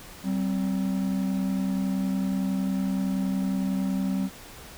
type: tone pair together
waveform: triangle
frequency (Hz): 191.1 / 261.9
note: G3 / C4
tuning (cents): -44 / +2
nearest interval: perfect fourth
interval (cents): 546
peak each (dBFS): -23 / -28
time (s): 0.23-4.3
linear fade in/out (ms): 50
effects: pink hiss -45 dBFS RMS until 4.77 s